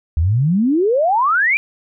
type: exponential sweep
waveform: sine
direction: up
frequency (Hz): 73.42 to 2433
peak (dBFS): -12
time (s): 0.17-1.57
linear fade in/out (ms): 0
effects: none